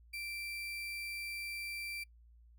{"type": "tone", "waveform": "35% pulse", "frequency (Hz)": 2348, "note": "D7", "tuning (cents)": -1, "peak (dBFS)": -38, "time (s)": [0.13, 2.04], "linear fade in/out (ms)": 10, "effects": ["noise-tail reverb RT60 0.1 s tail -26 dB re dry", "added 58 Hz sine -58 dBFS peak until 2.58 s"]}